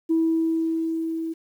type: tone with level ramp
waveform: sine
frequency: 325.7 Hz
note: E4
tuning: 21 cents flat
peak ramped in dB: -16 to -26 dBFS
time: 0.09-1.34 s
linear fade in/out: 20 ms
effects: tanh soft clip ceiling -13 dBFS + 9-bit